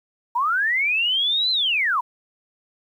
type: linear two-way sweep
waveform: sine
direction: up then down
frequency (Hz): 912 to 4117 to 912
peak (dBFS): -18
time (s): 0.35-2.01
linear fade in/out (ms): 10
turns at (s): 1.51
effects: 9-bit